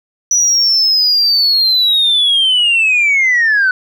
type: linear sweep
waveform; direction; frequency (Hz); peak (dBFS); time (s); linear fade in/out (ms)
sine; down; 5920 to 1480; -7; 0.31-3.71; 2
effects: tanh soft clip ceiling -6 dBFS